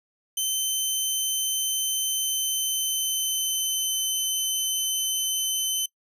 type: tone with pitch glide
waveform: 15% pulse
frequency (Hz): 3078 to 3059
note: G7 to G7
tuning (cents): -32 to -43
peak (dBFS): -17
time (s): 0.37-5.86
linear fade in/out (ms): 5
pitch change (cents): -11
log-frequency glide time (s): 2.06-4.11
effects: noise-tail reverb RT60 0.1 s tail -24 dB re dry